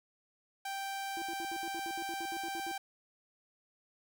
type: tone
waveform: sawtooth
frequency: 784 Hz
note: G5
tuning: in tune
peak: -33 dBFS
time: 0.65-2.78 s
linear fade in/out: 5 ms
type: tone bursts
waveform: triangle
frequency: 336.5 Hz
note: E4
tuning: 36 cents sharp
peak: -40 dBFS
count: 14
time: 1.17-2.714 s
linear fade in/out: 0 ms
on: 49 ms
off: 66 ms
effects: none